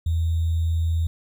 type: tone with sample-and-hold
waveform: sine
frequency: 82.41 Hz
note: E2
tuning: in tune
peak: -19 dBFS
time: 0.06-1.07 s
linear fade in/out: 5 ms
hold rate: 3675 Hz
effects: none